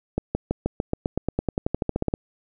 accelerating click train, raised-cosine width 2 ms, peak -9 dBFS, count 20, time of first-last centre 0.18-2.139 s, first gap 170 ms, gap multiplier 0.94, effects none

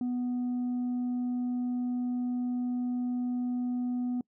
sine tone with tanh clipping, 246.9 Hz, B3, in tune, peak -29 dBFS, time 0.01-4.21 s, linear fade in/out 2 ms, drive 2 dB, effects noise-tail reverb RT60 0.1 s tail -25 dB re dry

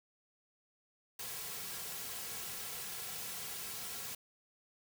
white noise with comb filter, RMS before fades -43 dBFS, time 1.19-4.15 s, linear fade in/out 5 ms, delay 3.3 ms, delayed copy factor -0.65, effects none

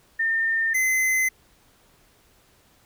sine / square tone pair in turn, 1811 / 2048 Hz, A6 / C7, +49 / -38 cents, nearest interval major second, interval 213 cents, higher second, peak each -20 dBFS, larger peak neither, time 0.19-0.74 / 0.74-1.29 s, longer neither, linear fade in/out 10 ms, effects pink hiss -59 dBFS RMS until 2.85 s

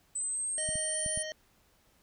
sine exponential sweep, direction up, 8030 to 9340 Hz, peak -31 dBFS, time 0.15-1.23 s, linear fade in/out 10 ms
harmonic tone, 622.3 Hz, D#5, in tune, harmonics 1 / 3 / 5 / 7 / 9 / 10, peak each -39 / -42 / -44 / -50 / -48 / -52 dBFS, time 0.58-1.32 s, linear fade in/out 0 ms
clicks, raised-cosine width 5 ms, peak -29 dBFS, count 4, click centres 0.69 / 0.756 / 1.062 / 1.175 s
effects pink hiss -67 dBFS RMS until 2.02 s

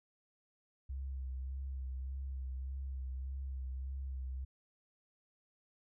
sine tone with vibrato, 66 Hz, C2, 16 cents sharp, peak -38 dBFS, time 0.89-4.45 s, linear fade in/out 10 ms, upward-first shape sine, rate 1.7 Hz, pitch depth 35 cents each way, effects none

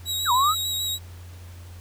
sawtooth tone with vibrato, 3833 Hz, A#7, 47 cents sharp, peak -22 dBFS, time 0.05-0.99 s, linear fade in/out 50 ms, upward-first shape sine, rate 6.7 Hz, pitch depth 22 cents each way
sine exponential two-way sweep, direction down then up, 1760 to 951 to 1343 Hz, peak -17 dBFS, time 0.25-0.55 s, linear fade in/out 50 ms, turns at 0.32 s
effects added 88 Hz sine -39 dBFS peak until 1.8 s + pink hiss -51 dBFS RMS until 1.8 s

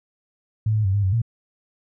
sine tone with pitch steps, 108.6 / 107.5 / 95.7 / 101.8 / 94.4 / 115.3 Hz, A2 / A2 / G2 / G#2 / F#2 / A#2, -22 / -40 / -41 / -34 / +35 / -19 cents, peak -17 dBFS, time 0.66-1.218 s, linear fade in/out 5 ms, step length 93 ms, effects none

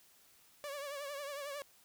sawtooth tone with vibrato, 569 Hz, C#5, 45 cents sharp, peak -37 dBFS, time 0.64-1.62 s, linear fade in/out 0 ms, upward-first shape triangle, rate 11 Hz, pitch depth 82 cents each way, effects white hiss -65 dBFS RMS until 1.84 s

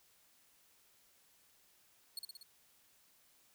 sawtooth tone with echo, 4341 Hz, C#8, 37 cents flat, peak -37 dBFS, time 2.17-2.19 s, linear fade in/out 2 ms, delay 60 ms, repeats 4, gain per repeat -3 dB, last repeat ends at 2.43 s, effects white hiss -69 dBFS RMS until 3.54 s

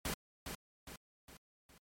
pink noise with echo, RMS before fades -38 dBFS, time 0.05-0.14 s, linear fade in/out 2 ms, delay 410 ms, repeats 4, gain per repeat -6 dB, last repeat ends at 1.78 s, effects MP3 64 kbps

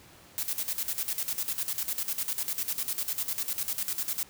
blue noise with tremolo, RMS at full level -30 dBFS, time 0.38-4.23 s, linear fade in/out 0 ms, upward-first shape square, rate 10 Hz, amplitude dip 75%, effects pink hiss -54 dBFS RMS until 4.29 s + high-pass 60 Hz 12 dB/octave

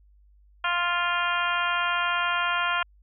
harmonic tone with a mistuned harmonic, 349.2 Hz, F4, in tune, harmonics 2 / 3 / 4 / 5 / 6 / 7 / 8 / 9, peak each -33 / -28 / -27 / -33 / -39 / -33 / -34 / -35 dBFS, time 0.64-2.83 s, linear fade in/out 5 ms, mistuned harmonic 9, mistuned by +25 cents, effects added 50 Hz sine -54 dBFS peak until 3.02 s

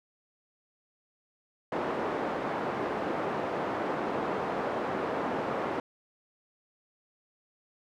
pink band-pass noise, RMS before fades -32 dBFS, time 1.72-5.8 s, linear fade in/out 2 ms, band 310 to 1100 Hz, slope 12 dB/octave, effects none

